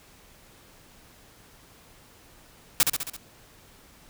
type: noise with echo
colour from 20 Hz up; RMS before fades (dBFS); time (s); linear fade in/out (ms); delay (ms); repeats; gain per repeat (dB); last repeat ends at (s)
white; -19; 2.8-2.83; 0; 67; 5; -4; 3.165
effects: pink hiss -54 dBFS RMS until 4.09 s